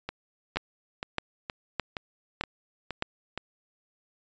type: two click trains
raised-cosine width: 0.3 ms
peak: -17 / -11 dBFS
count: 8 / 5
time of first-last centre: 0.09-3.376 / 0.57-3.024 s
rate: 2.13 / 1.63 Hz
effects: resampled to 16000 Hz